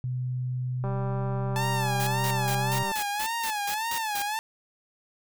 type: tone with pitch glide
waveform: sine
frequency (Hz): 126.2 to 127.74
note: B2 to C3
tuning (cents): +38 to -41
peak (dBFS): -27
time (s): 0.04-2.83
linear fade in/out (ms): 0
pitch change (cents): +21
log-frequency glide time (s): 2.43-2.54
type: click train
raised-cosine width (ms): 1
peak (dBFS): -22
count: 408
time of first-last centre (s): 0.84-2.917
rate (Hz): 196
type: tone with vibrato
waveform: sawtooth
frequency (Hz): 869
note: A5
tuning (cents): -22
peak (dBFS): -24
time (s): 1.56-4.39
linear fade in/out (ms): 0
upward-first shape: sine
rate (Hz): 1.8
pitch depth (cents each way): 120
type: noise bursts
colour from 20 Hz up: white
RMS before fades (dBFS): -34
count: 10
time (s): 2-4.22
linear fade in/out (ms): 0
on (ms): 69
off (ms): 170
effects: none